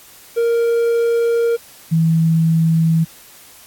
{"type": "tone pair in turn", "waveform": ["triangle", "sine"], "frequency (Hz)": [466.2, 162.84], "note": ["A#4", "E3"], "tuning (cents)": [0, -21], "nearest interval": "octave + tritone", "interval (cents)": 1821, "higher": "first", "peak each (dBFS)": -11, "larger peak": "neither", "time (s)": [[0.36, 1.57], [1.91, 3.05]], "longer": "first", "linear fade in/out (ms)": 20, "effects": ["white hiss -43 dBFS RMS until 3.66 s", "AAC 64 kbps"]}